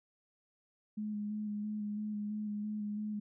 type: tone with vibrato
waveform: sine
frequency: 210 Hz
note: G#3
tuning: 19 cents sharp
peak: -35 dBFS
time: 0.97-3.2 s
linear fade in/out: 10 ms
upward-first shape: square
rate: 3 Hz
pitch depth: 17 cents each way
effects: none